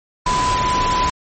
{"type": "tone in noise", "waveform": "sine", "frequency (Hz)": 1000, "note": "B5", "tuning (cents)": 21, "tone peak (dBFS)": -16, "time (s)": [0.26, 1.1], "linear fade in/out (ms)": 5, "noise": "pink", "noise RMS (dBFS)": -22, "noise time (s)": [0.26, 1.1], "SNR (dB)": 3, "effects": ["MP3 32 kbps"]}